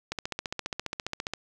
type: click train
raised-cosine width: 0.2 ms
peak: -14 dBFS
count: 19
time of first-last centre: 0.12-1.336 s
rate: 14.8 Hz
effects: none